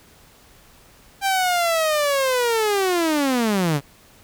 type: linear sweep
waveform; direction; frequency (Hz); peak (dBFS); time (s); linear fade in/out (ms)
sawtooth; down; 793 to 134.1; -14; 1.21-3.81; 50
effects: pink hiss -51 dBFS RMS until 4.23 s